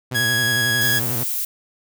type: tone with vibrato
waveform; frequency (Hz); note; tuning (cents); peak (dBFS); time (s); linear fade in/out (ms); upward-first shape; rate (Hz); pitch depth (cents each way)
sawtooth; 119.6; A#2; +45; -21; 0.11-1.24; 10; square; 11; 100
type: tone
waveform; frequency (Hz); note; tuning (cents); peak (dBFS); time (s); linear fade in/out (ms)
sawtooth; 1664; G#6; +3; -14; 0.14-1; 20
type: noise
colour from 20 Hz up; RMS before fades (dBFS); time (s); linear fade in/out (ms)
violet; -24; 0.81-1.45; 5
effects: none